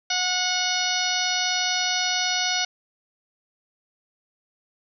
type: harmonic tone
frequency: 731 Hz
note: F#5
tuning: 21 cents flat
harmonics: 1 / 2 / 3 / 4 / 5 / 6 / 7 / 8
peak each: -30 / -30 / -30 / -30 / -30 / -30 / -30 / -30 dBFS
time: 0.1-2.65 s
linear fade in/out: 5 ms
effects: none